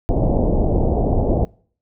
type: low-pass noise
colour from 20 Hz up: pink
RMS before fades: -17 dBFS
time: 0.09-1.45 s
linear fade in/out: 0 ms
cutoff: 760 Hz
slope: 48 dB/octave
effects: noise-tail reverb RT60 0.5 s tail -25 dB re dry